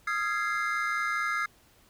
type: chord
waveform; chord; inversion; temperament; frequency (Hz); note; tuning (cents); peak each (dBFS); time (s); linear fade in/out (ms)
triangle; F minor seventh; third; equal with one note detuned; 1244.5 / 1369 / 1661.2 / 2093; Eb6 / F6 / Ab6 / C7; 0 / -35 / 0 / 0; -31; 0.07-1.46; 5
effects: pink hiss -61 dBFS RMS until 1.89 s